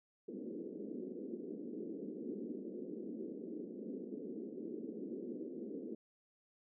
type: band-pass noise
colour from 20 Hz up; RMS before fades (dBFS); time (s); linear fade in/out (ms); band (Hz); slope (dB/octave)
pink; -45; 0.28-5.95; 5; 210 to 450; 48
effects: none